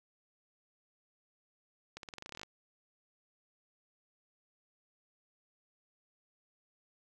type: accelerating click train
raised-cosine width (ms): 0.2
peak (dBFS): -27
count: 14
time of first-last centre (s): 1.97-2.432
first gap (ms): 62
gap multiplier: 0.9
effects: none